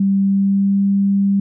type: tone with pitch glide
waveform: sine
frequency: 196 to 198.05 Hz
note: G3 to G3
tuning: 0 to +18 cents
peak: -12 dBFS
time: 0-1.4 s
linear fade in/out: 5 ms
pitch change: +18 cents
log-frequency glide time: 0.23-0.81 s
effects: none